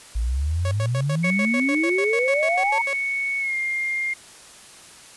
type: exponential sweep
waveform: sine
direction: up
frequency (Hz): 53.3 to 943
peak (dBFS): -20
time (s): 0.15-2.82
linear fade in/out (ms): 10
type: tone bursts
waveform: sawtooth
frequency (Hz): 554.4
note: C#5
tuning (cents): 0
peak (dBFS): -23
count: 16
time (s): 0.65-2.932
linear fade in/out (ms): 2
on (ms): 62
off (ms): 86
type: tone with pitch glide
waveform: sine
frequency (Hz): 2217 to 2118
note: C#7 to C7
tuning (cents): 0 to +21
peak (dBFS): -22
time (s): 1.23-4.14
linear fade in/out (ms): 10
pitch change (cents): -79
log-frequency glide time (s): 3.39-3.55
effects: white hiss -45 dBFS RMS until 5.16 s + resampled to 24000 Hz